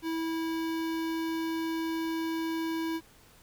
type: tone with notch filter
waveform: square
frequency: 326.1 Hz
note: E4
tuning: 19 cents flat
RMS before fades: -32 dBFS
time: 0.02-3.01 s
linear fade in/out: 50 ms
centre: 8200 Hz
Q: 1.3
effects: pink hiss -58 dBFS RMS until 3.42 s